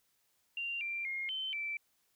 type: tone with pitch steps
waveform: sine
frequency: 2775 / 2365 / 2138 / 3077 / 2330 Hz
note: F7 / D7 / C7 / G7 / D7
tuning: -12 / +12 / +37 / -33 / -14 cents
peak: -35 dBFS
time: 0.57-1.77 s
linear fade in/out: 2 ms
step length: 240 ms
effects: white hiss -75 dBFS RMS until 2.15 s